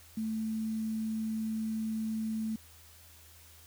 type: tone with quantisation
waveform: sine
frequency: 220 Hz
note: A3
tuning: in tune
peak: -31 dBFS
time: 0.17-2.56 s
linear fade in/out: 5 ms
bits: 9
effects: added 81 Hz sine -58 dBFS peak until 3.66 s + white hiss -57 dBFS RMS until 3.66 s